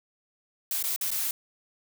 blue noise with dropouts, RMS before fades -29 dBFS, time 0.71-1.31 s, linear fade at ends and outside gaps 2 ms, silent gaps 0.827-0.838 / 0.962-1.011 / 1.106-1.114 s, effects none

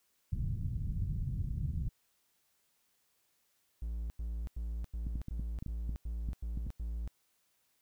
white low-pass noise, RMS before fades -35 dBFS, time 0.32-1.89 s, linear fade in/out 10 ms, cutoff 130 Hz, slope 24 dB/octave
triangle tone bursts, 56.6 Hz, A1, 50 cents sharp, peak -33 dBFS, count 9, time 3.82-7.076 s, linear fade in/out 0 ms, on 280 ms, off 92 ms
clicks, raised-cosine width 5 ms, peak -28 dBFS, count 10, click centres 5.068 / 5.156 / 5.284 / 5.396 / 5.625 / 5.663 / 5.894 / 6.288 / 6.574 / 6.667 s
effects white hiss -75 dBFS RMS until 7.81 s

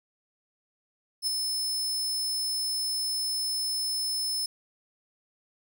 sawtooth tone with ADSR envelope, 5240 Hz, E8, 11 cents flat, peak -21 dBFS, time 1.22-4.46 s, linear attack 52 ms, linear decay 8 ms, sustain -4 dB, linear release 4 ms, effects none

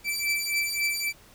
sawtooth beating tone pair, 2325 / 2328.7 Hz, D7 / D7, -18 / -15 cents, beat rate 3.7 Hz, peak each -25 dBFS, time 0.04-1.13 s, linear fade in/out 50 ms, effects pink hiss -54 dBFS RMS until 1.34 s

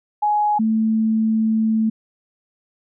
sine tone pair in turn, 837 / 220.7 Hz, G#5 / A3, +13 / +5 cents, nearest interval octave + major seventh, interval 2308 cents, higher first, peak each -15 dBFS, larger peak neither, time 0.22-0.59 / 0.59-1.9 s, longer second, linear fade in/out 10 ms, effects none

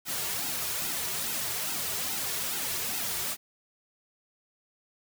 white noise with flanger, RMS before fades -32 dBFS, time 0.05-3.37 s, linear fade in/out 50 ms, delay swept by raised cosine 1.7 to 3.9 ms, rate 2.4 Hz, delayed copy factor -0.8, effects none

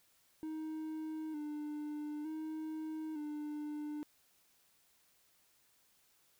triangle tone with vibrato, 306 Hz, D#4, 29 cents flat, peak -37 dBFS, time 0.43-4.03 s, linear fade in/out 0 ms, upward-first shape square, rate 0.55 Hz, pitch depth 43 cents each way, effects white hiss -71 dBFS RMS until 6.39 s

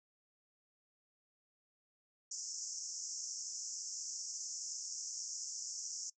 pink band-pass noise, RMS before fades -44 dBFS, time 2.31-6.1 s, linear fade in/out 5 ms, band 5300 to 7300 Hz, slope 96 dB/octave, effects noise-tail reverb RT60 0.1 s tail -20 dB re dry

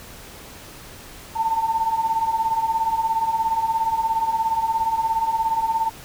sine beating tone pair, 885 / 902 Hz, A5 / A5, +10 / +43 cents, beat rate 17 Hz, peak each -25 / -20 dBFS, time 1.35-5.9 s, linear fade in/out 20 ms, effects pink hiss -41 dBFS RMS until 6.04 s

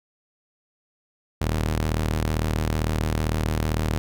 sawtooth ring-modulated tone, 77.78 Hz, D#2, in tune, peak -15 dBFS, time 1.41-3.98 s, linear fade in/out 0 ms, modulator 21.1 Hz, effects none

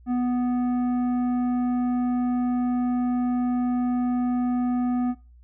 triangle tone with tanh clipping, 246.9 Hz, B3, in tune, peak -23 dBFS, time 0.06-5.15 s, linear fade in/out 50 ms, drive 14 dB, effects noise-tail reverb RT60 0.3 s tail -19 dB re dry + added 60 Hz sine -48 dBFS peak until 5.43 s

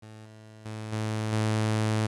sawtooth tone with level steps, 108.8 Hz, A2, 19 cents flat, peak -40 / -43 / -31 / -24 / -20 dBFS, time 0.02-2.07 s, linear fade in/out 10 ms, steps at 0.25 / 0.65 / 0.92 / 1.32 s, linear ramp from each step 10 ms, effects resampled to 24000 Hz + 10-bit

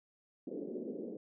white band-pass noise, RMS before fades -42 dBFS, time 0.47-1.17 s, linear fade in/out 5 ms, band 200 to 490 Hz, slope 48 dB/octave, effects none

